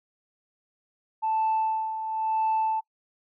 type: tone with tremolo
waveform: sine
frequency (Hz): 880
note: A5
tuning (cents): 0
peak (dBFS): -20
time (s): 1.22-2.81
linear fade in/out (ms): 20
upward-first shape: sine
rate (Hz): 0.97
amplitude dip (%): 65
effects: noise-tail reverb RT60 0.1 s tail -24 dB re dry + tanh soft clip ceiling -19 dBFS